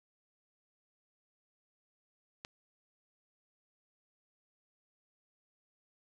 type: click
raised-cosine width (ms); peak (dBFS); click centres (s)
0.2; -25; 2.449
effects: none